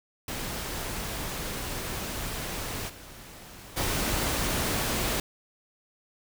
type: noise with level steps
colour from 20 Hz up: pink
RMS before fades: -34 / -46 / -28 dBFS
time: 0.28-5.2 s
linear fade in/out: 2 ms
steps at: 2.88 / 3.76 s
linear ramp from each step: 20 ms
effects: none